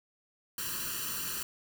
white noise with comb filter, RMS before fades -36 dBFS, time 0.58-1.43 s, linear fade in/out 2 ms, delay 0.69 ms, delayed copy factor +0.9, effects none

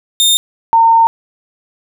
sawtooth / sine tone pair in turn, 3640 / 912.1 Hz, A#7 / A#5, -42 / -38 cents, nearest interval 2 octaves, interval 2396 cents, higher first, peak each -5 dBFS, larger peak neither, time 0.2-0.37 / 0.73-1.07 s, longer second, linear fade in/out 0 ms, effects none

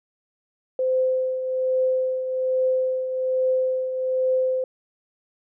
sine tone with tremolo, 516 Hz, C5, 24 cents flat, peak -17 dBFS, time 0.79-4.64 s, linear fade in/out 2 ms, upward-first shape triangle, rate 1.2 Hz, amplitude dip 60%, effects none

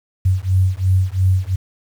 sine beating tone pair, 92.2 / 95.1 Hz, F#2 / F#2, -6 / +48 cents, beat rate 2.9 Hz, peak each -16 dBFS, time 0.25-1.56 s, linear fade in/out 10 ms, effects 7-bit

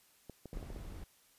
clicks, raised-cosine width 2 ms, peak -33 dBFS, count 7, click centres 0.297 / 0.457 / 0.531 / 0.572 / 0.628 / 0.703 / 0.762 s
brown noise, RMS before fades -45 dBFS, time 0.53-1.04 s, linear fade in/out 5 ms
effects white hiss -67 dBFS RMS until 1.38 s + resampled to 32000 Hz

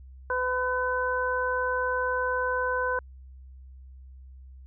harmonic tone, 504 Hz, B4, 35 cents sharp, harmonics 1 / 2 / 3, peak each -29 / -29 / -29 dBFS, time 0.3-2.99 s, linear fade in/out 2 ms, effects added 65 Hz sine -44 dBFS peak until 4.66 s

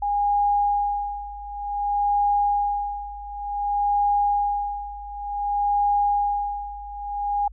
sine tone with tremolo, 817 Hz, G#5, 29 cents flat, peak -17 dBFS, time 0.02-7.48 s, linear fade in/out 5 ms, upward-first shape sine, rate 0.55 Hz, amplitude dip 85%, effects added 50 Hz sine -40 dBFS peak until 7.52 s

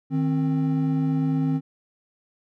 triangle tone pair together, 155.56 / 264.4 Hz, D#3 / C4, 0 / +18 cents, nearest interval major sixth, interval 918 cents, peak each -21 dBFS, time 0.1-1.61 s, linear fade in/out 50 ms, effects none

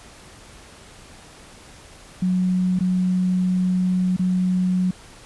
sine tone with dropouts, 183.2 Hz, F#3, 17 cents flat, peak -17 dBFS, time 2.22-4.91 s, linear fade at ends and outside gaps 5 ms, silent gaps 2.791-2.806 / 4.165-4.193 s, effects pink hiss -45 dBFS RMS until 5.25 s + resampled to 24000 Hz

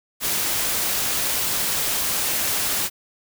white noise, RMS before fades -23 dBFS, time 0.2-2.9 s, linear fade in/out 50 ms, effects none

